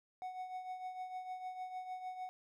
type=tone with tremolo; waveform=triangle; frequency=740 Hz; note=F#5; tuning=in tune; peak=-37 dBFS; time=0.22-2.29 s; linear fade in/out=0 ms; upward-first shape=triangle; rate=6.6 Hz; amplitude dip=65%; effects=none